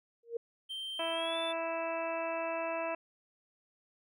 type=tone with exponential growth; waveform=sine; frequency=466.2 Hz; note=A#4; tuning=in tune; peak=-29 dBFS; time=0.23-0.37 s; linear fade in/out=5 ms; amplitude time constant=30 ms
type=tone with pitch glide; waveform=triangle; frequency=3136 to 3500 Hz; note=G7 to A7; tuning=0 to -10 cents; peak=-36 dBFS; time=0.69-1.53 s; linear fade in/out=20 ms; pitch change=+190 cents; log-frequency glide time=1.11-1.37 s
type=harmonic tone; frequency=329.6 Hz; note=E4; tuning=in tune; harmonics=1 / 2 / 3 / 4 / 5 / 6 / 7 / 8; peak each=-44 / -35 / -40 / -45 / -48 / -52 / -50 / -42 dBFS; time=0.99-2.95 s; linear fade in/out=5 ms
effects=none